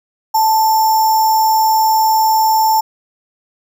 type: tone with sample-and-hold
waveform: sine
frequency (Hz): 880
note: A5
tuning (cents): 0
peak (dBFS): -9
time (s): 0.34-2.81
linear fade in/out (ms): 10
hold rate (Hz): 6300
effects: none